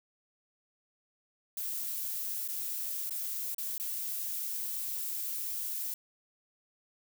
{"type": "noise with dropouts", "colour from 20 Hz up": "violet", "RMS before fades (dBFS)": -36, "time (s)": [1.57, 5.94], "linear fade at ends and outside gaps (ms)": 2, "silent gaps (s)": [[2.478, 2.486], [3.096, 3.107], [3.546, 3.582], [3.78, 3.798]], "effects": []}